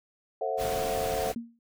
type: chord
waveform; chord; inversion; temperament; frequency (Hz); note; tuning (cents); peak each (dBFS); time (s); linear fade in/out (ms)
sine; F# half-diminished seventh; first; just; 444 / 532.8 / 666 / 740; A4 / C5 / E5 / F#5; +16 / +31 / +18 / 0; -33; 0.41-1.32; 5
type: noise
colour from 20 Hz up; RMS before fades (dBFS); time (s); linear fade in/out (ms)
pink; -36; 0.57-1.35; 50
type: tone with exponential decay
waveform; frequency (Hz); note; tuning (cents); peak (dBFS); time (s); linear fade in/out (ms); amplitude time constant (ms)
sine; 233.1; A#3; 0; -28; 1.36-1.59; 2; 48
effects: none